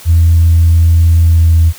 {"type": "tone with pitch glide", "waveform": "sine", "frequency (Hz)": [83.3, 82.11], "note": ["E2", "E2"], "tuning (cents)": [19, -6], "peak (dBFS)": -3, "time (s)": [0.05, 1.73], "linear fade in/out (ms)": 50, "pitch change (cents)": -25, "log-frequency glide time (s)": [1.22, 1.61], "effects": ["tanh soft clip ceiling 0 dBFS", "white hiss -34 dBFS RMS until 1.78 s"]}